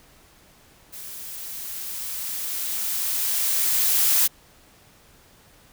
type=noise with level ramp; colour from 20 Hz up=blue; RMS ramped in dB=-38 to -18 dBFS; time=0.92-4.28 s; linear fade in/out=20 ms; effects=pink hiss -54 dBFS RMS until 5.72 s